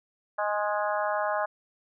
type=harmonic tone with a mistuned harmonic; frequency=207.7 Hz; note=G#3; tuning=in tune; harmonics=3 / 4 / 5 / 6 / 7 / 8; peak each=-29 / -31 / -33 / -35 / -36 / -37 dBFS; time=0.38-1.46 s; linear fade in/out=10 ms; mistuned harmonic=5; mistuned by=+22 cents; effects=none

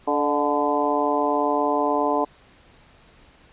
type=harmonic tone with a mistuned harmonic; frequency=145.2 Hz; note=D3; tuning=19 cents flat; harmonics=2 / 3 / 4 / 5 / 6 / 7; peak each=-26 / -26 / -26 / -26 / -26 / -26 dBFS; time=0.07-2.25 s; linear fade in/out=10 ms; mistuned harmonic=4; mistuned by=+53 cents; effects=pink hiss -53 dBFS RMS until 3.52 s + resampled to 8000 Hz

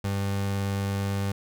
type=tone; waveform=30% pulse; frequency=99 Hz; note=G2; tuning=18 cents sharp; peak=-23 dBFS; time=0.04-1.32 s; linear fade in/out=5 ms; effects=none

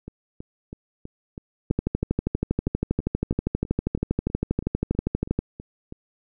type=two click trains; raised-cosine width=3 ms; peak=-9 / -23 dBFS; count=47 / 19; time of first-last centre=1.71-5.39 / 0.08-5.924 s; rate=12.5 / 3.08 Hz; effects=none

